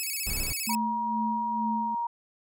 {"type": "tone with vibrato", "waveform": "5% pulse", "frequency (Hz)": 2409, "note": "D7", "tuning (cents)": 43, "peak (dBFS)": -21, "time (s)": [0, 0.75], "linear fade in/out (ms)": 0, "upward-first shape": "square", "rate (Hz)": 15, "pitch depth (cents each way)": 120}
{"type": "noise", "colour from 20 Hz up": "brown", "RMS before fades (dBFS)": -33, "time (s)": [0.26, 0.53], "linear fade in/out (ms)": 10}
{"type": "tone with tremolo", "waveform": "sine", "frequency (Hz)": 220, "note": "A3", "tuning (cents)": 0, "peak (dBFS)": -28, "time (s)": [0.67, 1.95], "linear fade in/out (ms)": 5, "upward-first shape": "sine", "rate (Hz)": 2.2, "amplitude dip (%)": 65}
{"type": "tone with pitch glide", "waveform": "sine", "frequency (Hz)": [951, 941.7], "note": ["A#5", "A#5"], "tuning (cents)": [34, 17], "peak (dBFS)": -27, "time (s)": [0.69, 2.07], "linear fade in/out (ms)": 5, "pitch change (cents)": -17, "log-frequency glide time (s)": [1.58, 1.7]}
{"effects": []}